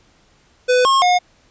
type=tone with pitch steps; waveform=square; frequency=499.6 / 1079 / 720 Hz; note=B4 / C#6 / F#5; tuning=+20 / -47 / -47 cents; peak=-12 dBFS; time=0.68-1.19 s; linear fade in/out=20 ms; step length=170 ms; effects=pink hiss -55 dBFS RMS until 1.5 s + resampled to 16000 Hz